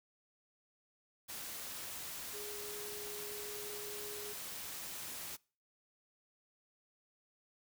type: tone in noise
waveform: sine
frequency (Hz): 415.3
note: G#4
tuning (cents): 0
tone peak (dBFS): -47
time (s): 2.33-4.34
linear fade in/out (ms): 20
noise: white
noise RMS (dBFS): -45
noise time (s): 1.28-5.37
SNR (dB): -5
effects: noise-tail reverb RT60 0.4 s tail -25 dB re dry